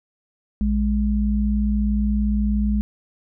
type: tone pair together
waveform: sine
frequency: 58.55 / 207.7 Hz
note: A#1 / G#3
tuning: +8 / 0 cents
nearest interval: octave + minor seventh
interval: 2192 cents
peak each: -20 dBFS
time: 0.61-2.81 s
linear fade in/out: 0 ms
effects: none